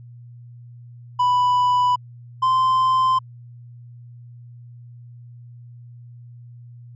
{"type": "tone pair in turn", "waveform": "triangle", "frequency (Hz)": [990, 1037.1], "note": ["B5", "C6"], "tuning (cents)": [4, -16], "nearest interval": "minor second", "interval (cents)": 80, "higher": "second", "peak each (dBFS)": -13, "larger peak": "neither", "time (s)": [[1.19, 1.96], [2.42, 3.19]], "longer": "neither", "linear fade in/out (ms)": 10, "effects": ["added 120 Hz sine -39 dBFS peak until 6.95 s", "resampled to 16000 Hz"]}